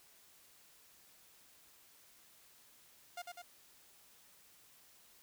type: tone with echo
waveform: sawtooth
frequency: 706 Hz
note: F5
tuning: 19 cents sharp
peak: -38 dBFS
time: 3.17-3.22 s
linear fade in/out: 5 ms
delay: 100 ms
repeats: 2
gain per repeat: -3 dB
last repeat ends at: 3.42 s
effects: white hiss -64 dBFS RMS until 5.22 s